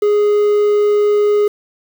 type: tone with quantisation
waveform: triangle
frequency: 415.3 Hz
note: G#4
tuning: in tune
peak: -8 dBFS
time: 0.02-1.48 s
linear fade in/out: 5 ms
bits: 6
effects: none